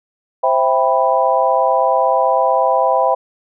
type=chord; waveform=sine; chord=C major seventh; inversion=none; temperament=equal with one note detuned; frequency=523.3 / 659.3 / 788.1 / 987.8 Hz; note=C5 / E5 / G5 / B5; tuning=0 / 0 / +9 / 0 cents; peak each=-17 dBFS; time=0.43-3.15 s; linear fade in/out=10 ms; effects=none